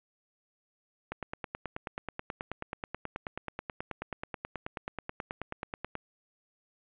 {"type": "click train", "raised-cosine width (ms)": 0.5, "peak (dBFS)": -20, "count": 46, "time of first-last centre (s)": [1.12, 5.954], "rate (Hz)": 9.31, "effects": ["resampled to 8000 Hz", "8-bit"]}